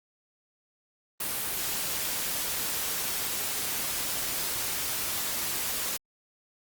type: noise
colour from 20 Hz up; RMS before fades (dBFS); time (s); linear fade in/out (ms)
white; -31; 1.2-5.97; 5
effects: Opus 32 kbps